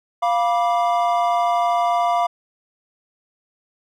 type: chord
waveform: triangle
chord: B diminished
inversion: second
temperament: equal with one note detuned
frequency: 698.5 / 975.3 / 1174.7 Hz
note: F5 / B5 / D6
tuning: 0 / -22 / 0 cents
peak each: -16 / -21 / -22 dBFS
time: 0.22-2.27 s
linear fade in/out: 10 ms
effects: none